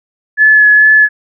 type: tone with vibrato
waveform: sine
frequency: 1713 Hz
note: A6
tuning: 47 cents flat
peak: -3 dBFS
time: 0.37-1.09 s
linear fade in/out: 50 ms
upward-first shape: sine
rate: 2.3 Hz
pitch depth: 15 cents each way
effects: none